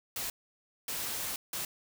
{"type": "noise bursts at uneven times", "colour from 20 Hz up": "white", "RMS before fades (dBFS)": -36, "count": 3, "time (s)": [[0.16, 0.3], [0.88, 1.36], [1.53, 1.65]], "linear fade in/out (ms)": 2, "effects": []}